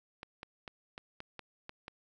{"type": "clicks", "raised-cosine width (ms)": 0.3, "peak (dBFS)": -27, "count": 8, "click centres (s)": [0.231, 0.431, 0.678, 0.979, 1.204, 1.393, 1.694, 1.881], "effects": []}